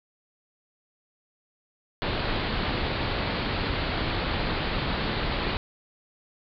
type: low-pass noise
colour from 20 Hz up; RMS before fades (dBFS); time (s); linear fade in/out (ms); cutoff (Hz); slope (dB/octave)
pink; -28; 2.02-5.57; 0; 4600; 96
effects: none